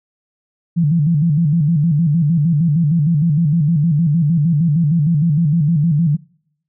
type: tone with vibrato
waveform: sine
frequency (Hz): 157.4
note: D#3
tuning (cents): +20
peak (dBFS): -11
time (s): 0.76-6.17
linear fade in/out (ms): 20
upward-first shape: square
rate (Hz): 6.5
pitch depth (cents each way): 130
effects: noise-tail reverb RT60 0.7 s tail -26 dB re dry